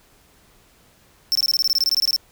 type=tone bursts; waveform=square; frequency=5370 Hz; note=E8; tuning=31 cents sharp; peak=-16 dBFS; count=16; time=1.32-2.162 s; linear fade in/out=0 ms; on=32 ms; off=22 ms; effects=pink hiss -55 dBFS RMS until 2.31 s